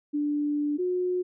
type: tone pair in turn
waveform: sine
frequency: 293.7 / 362.3 Hz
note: D4 / F#4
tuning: 0 / -36 cents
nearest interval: major third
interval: 364 cents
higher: second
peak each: -24 dBFS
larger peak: neither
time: 0.13-0.78 / 0.78-1.23 s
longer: first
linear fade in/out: 20 ms
effects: none